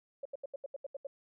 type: tone bursts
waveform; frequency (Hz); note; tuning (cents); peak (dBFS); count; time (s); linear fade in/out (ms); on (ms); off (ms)
sine; 554.4; C#5; 0; -37; 9; 0.23-1.07; 5; 24; 78
effects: none